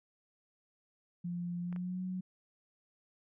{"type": "tone with pitch glide", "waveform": "sine", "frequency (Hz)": [174.61, 184.46], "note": ["F3", "F#3"], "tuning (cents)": [0, -5], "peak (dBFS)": -35, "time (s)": [1.24, 2.21], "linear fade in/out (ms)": 10, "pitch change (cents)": 95, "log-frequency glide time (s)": [1.61, 2.02]}
{"type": "clicks", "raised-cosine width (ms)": 0.5, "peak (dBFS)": -36, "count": 2, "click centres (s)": [1.727, 1.762]}
{"effects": []}